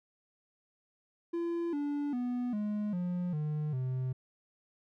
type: tone with pitch steps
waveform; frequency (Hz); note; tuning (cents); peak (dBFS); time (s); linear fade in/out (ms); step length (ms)
triangle; 340 / 289.2 / 246 / 209.3 / 178.04 / 151.45 / 128.84; F4 / D4 / B3 / G#3 / F3 / D#3 / C3; -46 / -27 / -7 / +14 / +34 / -46 / -26; -29; 1.33-4.13; 10; 400
effects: none